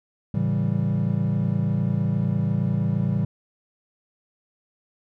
triangle chord, A dominant seventh, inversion none, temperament equal, 110 / 138.59 / 164.81 / 196 Hz, A2 / C#3 / E3 / G3, 0 / 0 / 0 / 0 cents, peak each -24 dBFS, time 0.34-3.25 s, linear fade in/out 5 ms, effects none

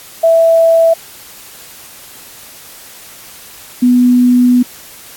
sine tone pair in turn, 659.3 / 247 Hz, E5 / B3, 0 / 0 cents, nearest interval octave + perfect fourth, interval 1700 cents, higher first, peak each -5 dBFS, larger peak neither, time 0.23-0.94 / 3.82-4.63 s, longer second, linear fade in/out 10 ms, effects white hiss -35 dBFS RMS until 5.16 s + AAC 64 kbps

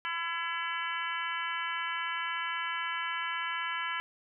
harmonic tone with a mistuned harmonic, 336.2 Hz, E4, 34 cents sharp, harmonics 3 / 4 / 5 / 6 / 7 / 8 / 9, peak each -38 / -38 / -37 / -42 / -40 / -45 / -41 dBFS, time 0.05-4 s, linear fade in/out 0 ms, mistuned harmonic 7, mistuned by -55 cents, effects none

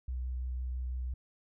sine tone with vibrato, 62.8 Hz, B1, 30 cents sharp, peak -33 dBFS, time 0.08-1.14 s, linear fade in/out 5 ms, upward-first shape sine, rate 6 Hz, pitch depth 11 cents each way, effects none

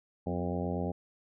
harmonic tone with a mistuned harmonic, 88.5 Hz, F2, 23 cents sharp, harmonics 1 / 2 / 3 / 4 / 5 / 6 / 7 / 8 / 9, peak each -37 / -35 / -38 / -41 / -40 / -41 / -42 / -45 / -43 dBFS, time 0.26-0.92 s, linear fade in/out 10 ms, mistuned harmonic 3, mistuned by -60 cents, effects none

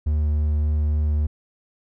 triangle tone, 75.3 Hz, D2, 44 cents sharp, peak -16 dBFS, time 0.06-1.27 s, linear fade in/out 10 ms, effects none

